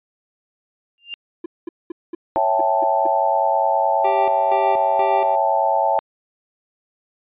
sine tone with exponential growth, 2794 Hz, F7, in tune, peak -24 dBFS, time 0.98-1.14 s, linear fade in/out 0 ms, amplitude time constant 33 ms
triangle tone bursts, 340.1 Hz, F4, 46 cents flat, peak -23 dBFS, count 8, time 1.44-3.07 s, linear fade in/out 5 ms, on 20 ms, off 210 ms
sine chord, A dominant seventh, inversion first, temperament equal with one note detuned, 554.4 / 659.3 / 790.4 / 880 Hz, C#5 / E5 / G5 / A5, 0 / 0 / +14 / 0 cents, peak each -23 / -21 / -21 / -19 dBFS, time 2.36-5.99 s, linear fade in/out 0 ms
25% pulse tone with tremolo, 392 Hz, G4, in tune, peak -18 dBFS, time 4.04-5.36 s, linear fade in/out 10 ms, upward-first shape square, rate 2.1 Hz, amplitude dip 75%
effects resampled to 8000 Hz

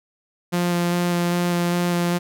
sawtooth tone with vibrato, 174.61 Hz, F3, in tune, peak -15 dBFS, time 0.52-2.19 s, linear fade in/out 20 ms, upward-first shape square, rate 2.5 Hz, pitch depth 9 cents each way, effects none

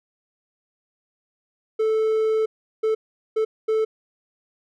triangle tone bursts at uneven times, 438.6 Hz, A4, 6 cents flat, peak -16 dBFS, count 4, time 1.79-2.46 / 2.83-2.95 / 3.36-3.45 / 3.68-3.85 s, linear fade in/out 10 ms, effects none

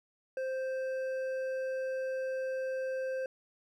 sine tone with hard clipping, 523.3 Hz, C5, in tune, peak -34 dBFS, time 0.37-3.26 s, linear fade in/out 2 ms, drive 7 dB, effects none

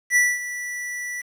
square tone with ADSR envelope, 1962 Hz, B6, 12 cents flat, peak -14 dBFS, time 0.1-1.22 s, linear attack 61 ms, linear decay 220 ms, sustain -14 dB, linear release 17 ms, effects low-pass 12000 Hz 12 dB/octave + 8-bit

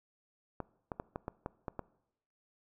clicks, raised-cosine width 1 ms, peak -23 dBFS, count 8, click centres 0.603 / 0.918 / 0.999 / 1.159 / 1.281 / 1.461 / 1.682 / 1.793 s, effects noise-tail reverb RT60 0.8 s tail -21 dB re dry

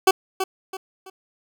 20% pulse tone with echo, 379.7 Hz, F#4, 45 cents sharp, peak -7 dBFS, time 0.07-0.11 s, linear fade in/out 5 ms, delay 330 ms, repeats 3, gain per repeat -9 dB, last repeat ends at 1.1 s, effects none

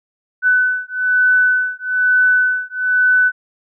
sine beating tone pair, 1500 / 1501.1 Hz, F#6 / F#6, +23 / +25 cents, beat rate 1.1 Hz, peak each -15 dBFS, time 0.42-3.32 s, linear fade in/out 50 ms, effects none

